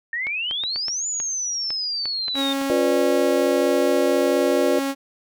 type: exponential two-way sweep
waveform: sine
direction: up then down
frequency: 1804 to 7040 to 3609 Hz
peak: -23 dBFS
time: 0.13-2.53 s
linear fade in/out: 2 ms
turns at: 1.07 s
type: clicks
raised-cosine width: 0.3 ms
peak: -17 dBFS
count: 11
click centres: 0.269 / 0.511 / 0.637 / 0.76 / 0.883 / 1.201 / 1.705 / 2.056 / 2.282 / 2.355 / 2.615 s
type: tone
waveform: sawtooth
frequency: 274.2 Hz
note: C#4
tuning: 19 cents flat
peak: -18 dBFS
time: 2.34-4.95 s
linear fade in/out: 50 ms
type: chord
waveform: sine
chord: B diminished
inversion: second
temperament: just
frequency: 355.6 / 493.9 / 592.7 Hz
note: F4 / B4 / D5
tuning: +31 / 0 / +16 cents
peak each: -22 dBFS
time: 2.7-4.79 s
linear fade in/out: 0 ms
effects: none